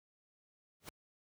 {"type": "noise with exponential growth", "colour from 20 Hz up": "pink", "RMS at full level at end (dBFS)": -42, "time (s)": [0.8, 0.89], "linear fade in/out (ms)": 2, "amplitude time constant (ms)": 19, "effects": ["high-pass 60 Hz 12 dB/octave"]}